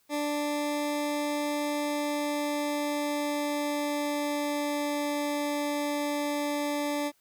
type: tone with pitch glide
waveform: 20% pulse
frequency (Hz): 293.7 to 291.7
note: D4 to D4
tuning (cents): 0 to -12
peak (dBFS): -23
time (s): 0.09-7.12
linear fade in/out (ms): 50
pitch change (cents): -12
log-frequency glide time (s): 1.68-5.06
effects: white hiss -68 dBFS RMS until 7.2 s

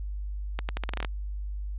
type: accelerating click train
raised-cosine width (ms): 0.3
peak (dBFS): -15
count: 10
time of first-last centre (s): 0.59-1.048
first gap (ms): 99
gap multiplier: 0.82
effects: added 50 Hz sine -31 dBFS peak until 1.78 s + resampled to 8000 Hz

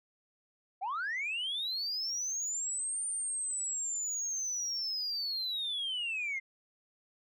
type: linear two-way sweep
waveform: sine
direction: up then down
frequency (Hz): 702 to 9050 to 2069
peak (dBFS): -31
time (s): 0.81-6.4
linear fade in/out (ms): 20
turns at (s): 3.05
effects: tanh soft clip ceiling -30 dBFS

